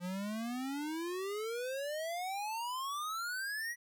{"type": "exponential sweep", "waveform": "square", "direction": "up", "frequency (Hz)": [174.61, 1950], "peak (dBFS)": -37, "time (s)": [0, 3.76], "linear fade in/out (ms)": 50, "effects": ["13-bit"]}